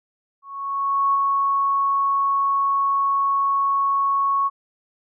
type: tone with ADSR envelope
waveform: sine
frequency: 1106 Hz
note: C#6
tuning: 4 cents flat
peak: -15 dBFS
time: 0.42-4.5 s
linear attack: 720 ms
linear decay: 20 ms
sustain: -2 dB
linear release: 34 ms
effects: none